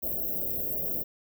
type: band-stop noise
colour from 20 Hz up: white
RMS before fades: -31 dBFS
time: 0.02-1.04 s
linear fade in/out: 20 ms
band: 680 to 13000 Hz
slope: 96 dB/octave
effects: none